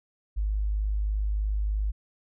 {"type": "tone", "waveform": "sine", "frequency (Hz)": 51.6, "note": "G#1", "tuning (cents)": -10, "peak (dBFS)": -24, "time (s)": [0.36, 1.92], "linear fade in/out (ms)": 20, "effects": []}